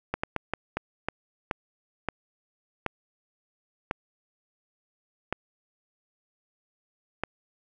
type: slowing click train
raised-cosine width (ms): 0.5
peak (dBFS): -12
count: 12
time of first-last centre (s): 0.14-7.236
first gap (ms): 95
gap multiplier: 1.35
effects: none